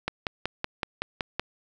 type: click train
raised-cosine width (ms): 0.3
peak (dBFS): -11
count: 8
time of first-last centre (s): 0.08-1.396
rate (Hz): 5.32
effects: none